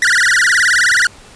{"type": "tone with vibrato", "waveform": "45% pulse", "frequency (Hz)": 1681, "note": "G#6", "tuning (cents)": 20, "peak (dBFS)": -9, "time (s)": [0.02, 1.07], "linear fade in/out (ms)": 2, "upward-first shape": "sine", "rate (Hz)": 19, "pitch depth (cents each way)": 300, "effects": ["pink hiss -40 dBFS RMS until 1.35 s", "resampled to 22050 Hz"]}